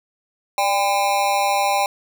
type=tone with amplitude modulation; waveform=square; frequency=800 Hz; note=G5; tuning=35 cents sharp; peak=-13 dBFS; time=0.58-1.86 s; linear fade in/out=2 ms; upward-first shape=sine; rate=213 Hz; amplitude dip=100%; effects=none